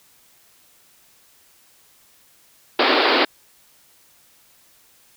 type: band-pass noise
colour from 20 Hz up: pink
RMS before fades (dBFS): -17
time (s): 2.79-3.25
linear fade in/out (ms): 5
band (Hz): 260 to 4800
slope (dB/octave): 96
effects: white hiss -55 dBFS RMS until 5.16 s